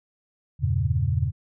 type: chord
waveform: sine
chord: E diminished seventh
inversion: none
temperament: equal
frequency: 82.41 / 98 / 116.54 / 138.59 Hz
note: E2 / G2 / Bb2 / Db3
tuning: 0 / 0 / 0 / 0 cents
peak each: -26 dBFS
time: 0.59-1.32 s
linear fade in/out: 50 ms
effects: none